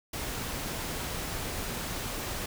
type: noise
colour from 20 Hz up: pink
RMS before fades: -35 dBFS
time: 0.13-2.46 s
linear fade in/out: 5 ms
effects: none